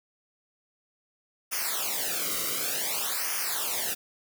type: noise with flanger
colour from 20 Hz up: white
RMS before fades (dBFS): -30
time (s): 1.51-3.95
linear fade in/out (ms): 20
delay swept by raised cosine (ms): 0.25 to 1.19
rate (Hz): 0.55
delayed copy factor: -1
effects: none